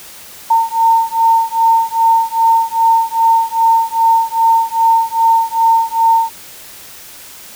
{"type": "beating tone pair", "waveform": "sine", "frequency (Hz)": [908, 910.5], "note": ["A#5", "A#5"], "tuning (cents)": [-46, -41], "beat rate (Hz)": 2.5, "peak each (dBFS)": -12, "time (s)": [0.5, 6.3], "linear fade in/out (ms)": 10, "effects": ["white hiss -35 dBFS RMS until 7.55 s"]}